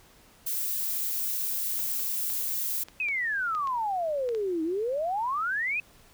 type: noise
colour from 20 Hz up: violet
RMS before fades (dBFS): -30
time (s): 0.46-2.84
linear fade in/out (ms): 10
type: clicks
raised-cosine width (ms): 0.2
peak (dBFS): -26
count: 9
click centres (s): 1.792 / 1.994 / 2.3 / 2.885 / 3.086 / 3.55 / 3.673 / 4.29 / 4.349
type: exponential two-way sweep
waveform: sine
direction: down then up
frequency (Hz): 2585 to 311.1 to 2585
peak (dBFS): -26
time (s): 3-5.8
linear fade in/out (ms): 2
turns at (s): 4.63
effects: pink hiss -57 dBFS RMS until 6.13 s